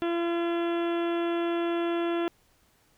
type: harmonic tone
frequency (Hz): 340.6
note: F4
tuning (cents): -43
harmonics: 1 / 2 / 3 / 4 / 5 / 6 / 7 / 8 / 9 / 10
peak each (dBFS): -26 / -34 / -40 / -39 / -43 / -48 / -48 / -45 / -50 / -46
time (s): 0.02-2.28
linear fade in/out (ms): 0
effects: pink hiss -65 dBFS RMS until 2.97 s